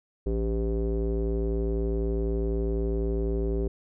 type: tone with low-pass filter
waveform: square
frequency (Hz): 56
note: A1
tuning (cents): +31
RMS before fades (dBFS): -27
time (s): 0.26-3.68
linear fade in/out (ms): 5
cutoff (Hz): 420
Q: 5.8
effects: none